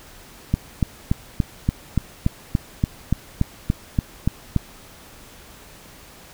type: click train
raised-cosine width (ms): 5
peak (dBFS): -5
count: 15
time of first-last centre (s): 0.54-4.563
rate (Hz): 3.48
effects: pink hiss -45 dBFS RMS until 6.33 s